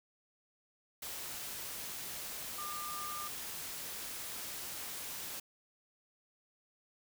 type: tone in noise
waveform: sine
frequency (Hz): 1201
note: D6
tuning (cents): +38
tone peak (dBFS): -41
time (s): 2.58-3.28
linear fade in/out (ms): 5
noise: white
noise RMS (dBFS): -43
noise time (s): 1.02-5.4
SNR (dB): -1
effects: none